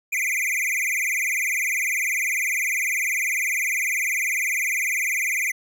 square tone with vibrato, 2217 Hz, C#7, in tune, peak -22 dBFS, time 0.12-5.52 s, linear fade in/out 10 ms, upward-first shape sine, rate 20 Hz, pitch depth 180 cents each way, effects none

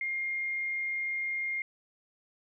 sine tone, 2123 Hz, C7, 25 cents sharp, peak -30 dBFS, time 0.01-1.62 s, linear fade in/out 2 ms, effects none

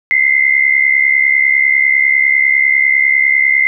sine tone pair together, 2041 / 2111 Hz, C7 / C7, -44 / +15 cents, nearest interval minor second, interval 59 cents, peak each -11 dBFS, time 0.11-3.67 s, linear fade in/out 0 ms, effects none

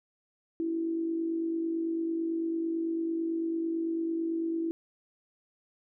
sine tone with amplitude modulation, 329.7 Hz, E4, in tune, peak -26 dBFS, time 0.6-4.71 s, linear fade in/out 0 ms, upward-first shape sine, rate 49 Hz, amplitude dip 45%, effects none

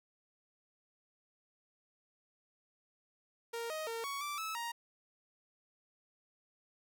sawtooth tone with pitch steps, 464.8 / 626 / 457.9 / 1117 / 1169 / 1303 / 937 Hz, A#4 / D#5 / A#4 / C#6 / D6 / E6 / A#5, -5 / +10 / -31 / +13 / -8 / -20 / +9 cents, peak -34 dBFS, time 3.53-4.72 s, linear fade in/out 10 ms, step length 170 ms, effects none

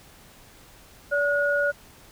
sine tone pair together, 575 / 1446.4 Hz, D5 / F#6, -37 / -40 cents, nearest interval octave + major third, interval 1597 cents, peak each -23 dBFS, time 1.11-1.72 s, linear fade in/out 20 ms, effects pink hiss -51 dBFS RMS until 2.11 s

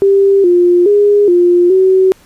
sine tone with pitch steps, 394.2 / 352.6 / 410.3 / 351.9 / 377.3 Hz, G4 / F4 / G#4 / F4 / F#4, +10 / +17 / -21 / +13 / +34 cents, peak -5 dBFS, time 0.02-2.12 s, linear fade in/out 0 ms, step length 420 ms, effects pink hiss -46 dBFS RMS until 2.25 s + resampled to 32000 Hz

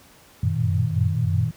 sine tone cluster, 92.3 / 95.6 / 114.3 / 119.4 / 157.1 Hz, F#2 / G2 / A#2 / A#2 / D#3, -4 / -43 / -34 / +42 / +17 cents, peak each -25 dBFS, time 0.43-1.51 s, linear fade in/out 5 ms, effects pink hiss -51 dBFS RMS until 1.56 s + high-pass 60 Hz 12 dB/octave

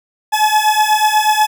40% pulse beating tone pair, 851 / 859.2 Hz, G#5 / A5, +42 / -41 cents, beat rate 8.2 Hz, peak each -13 dBFS, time 0.32-1.47 s, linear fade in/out 20 ms, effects none

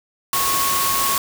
sine tone in noise, 1100 Hz, C#6, 14 cents flat, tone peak -21 dBFS, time 0.33-1.18 s, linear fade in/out 2 ms, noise white, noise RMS -21 dBFS, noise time 0.33-1.18 s, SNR -3 dB, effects none

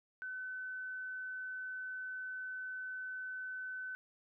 sine tone, 1514 Hz, F#6, 39 cents sharp, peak -40 dBFS, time 0.22-3.95 s, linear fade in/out 0 ms, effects none

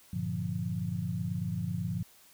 sine chord, G minor seventh, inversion none, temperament equal, 98 / 116.54 / 146.83 / 174.61 Hz, G2 / Bb2 / D3 / F3, 0 / 0 / 0 / 0 cents, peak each -37 / -37 / -38 / -34 dBFS, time 0.13-2.03 s, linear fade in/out 5 ms, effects white hiss -59 dBFS RMS until 2.33 s

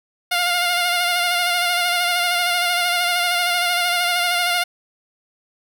10% pulse tone with vibrato, 706 Hz, F5, 19 cents sharp, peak -9 dBFS, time 0.31-4.64 s, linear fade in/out 10 ms, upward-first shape sine, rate 13 Hz, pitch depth 32 cents each way, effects none

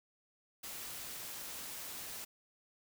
white noise, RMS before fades -45 dBFS, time 0.63-2.25 s, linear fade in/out 10 ms, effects none

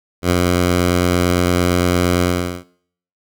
10% pulse tone with ADSR envelope, 88.8 Hz, F2, 29 cents sharp, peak -3 dBFS, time 0.22-2.64 s, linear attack 78 ms, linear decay 36 ms, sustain -2 dB, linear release 400 ms, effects noise-tail reverb RT60 0.6 s tail -19 dB re dry

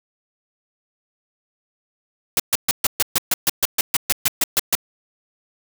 white noise bursts, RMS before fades -17 dBFS, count 16, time 2.37-4.752 s, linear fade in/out 2 ms, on 27 ms, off 130 ms, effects none

